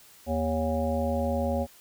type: harmonic tone with a mistuned harmonic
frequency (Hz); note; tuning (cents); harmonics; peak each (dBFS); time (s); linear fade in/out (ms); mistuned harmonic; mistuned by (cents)
79.4; D#2; +36; 1 / 3 / 5 / 7 / 9 / 10; -30 / -30 / -39 / -29 / -35 / -37; 0.26-1.67; 50; 10; +43
effects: white hiss -54 dBFS RMS until 1.8 s